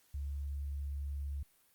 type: tone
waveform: sine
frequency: 70.7 Hz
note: C#2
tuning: 35 cents sharp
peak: -36 dBFS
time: 0.14-1.43 s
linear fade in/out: 5 ms
effects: white hiss -69 dBFS RMS until 1.74 s + Opus 48 kbps